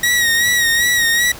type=tone with vibrato; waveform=sawtooth; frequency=1896 Hz; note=A#6; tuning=29 cents sharp; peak=-9 dBFS; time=0.03-1.32 s; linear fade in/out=5 ms; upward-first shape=sine; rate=2.6 Hz; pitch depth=49 cents each way; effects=pink hiss -34 dBFS RMS until 1.39 s